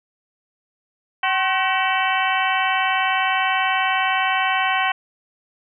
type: harmonic tone with a mistuned harmonic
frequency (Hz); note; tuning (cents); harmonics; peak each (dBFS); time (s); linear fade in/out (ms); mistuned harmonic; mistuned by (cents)
380; F#4; +46; 2 / 3 / 4 / 5 / 6 / 7 / 8; -22 / -24 / -25 / -26 / -27 / -27 / -28; 1.23-4.92; 5; 3; -92
effects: none